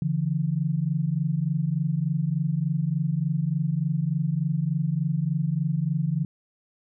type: tone pair together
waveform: sine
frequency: 143.9 / 167.3 Hz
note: D3 / E3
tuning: -35 / +26 cents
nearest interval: minor third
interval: 261 cents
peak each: -25 dBFS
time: 0.02-6.25 s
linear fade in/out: 2 ms
effects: none